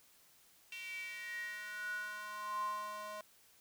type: tone with high-pass filter sweep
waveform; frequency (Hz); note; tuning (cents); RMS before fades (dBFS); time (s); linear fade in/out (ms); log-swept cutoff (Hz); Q
square; 209.8; G#3; +18; -43; 0.72-3.21; 2; 2600 to 790; 9.8
effects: white hiss -66 dBFS RMS until 3.6 s